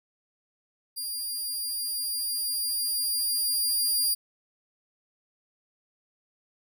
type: tone with level ramp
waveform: 15% pulse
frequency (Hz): 4802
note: D8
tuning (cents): +38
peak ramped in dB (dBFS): -25 to -16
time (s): 0.96-4.15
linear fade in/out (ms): 20
effects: none